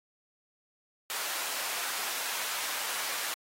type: high-pass noise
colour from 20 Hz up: pink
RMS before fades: -35 dBFS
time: 1.1-3.34 s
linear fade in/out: 0 ms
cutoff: 950 Hz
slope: 12 dB/octave
effects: AAC 48 kbps